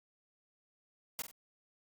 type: noise with echo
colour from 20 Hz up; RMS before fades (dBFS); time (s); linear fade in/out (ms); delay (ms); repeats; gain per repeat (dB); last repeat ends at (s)
white; -38; 1.19-1.22; 0; 46; 2; -9; 1.312
effects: Opus 48 kbps